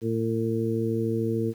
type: harmonic tone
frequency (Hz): 113.2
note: A2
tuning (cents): +50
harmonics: 1 / 2 / 3 / 4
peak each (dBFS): -29 / -29 / -29 / -29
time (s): 0.01-1.54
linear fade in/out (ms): 50
effects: 9-bit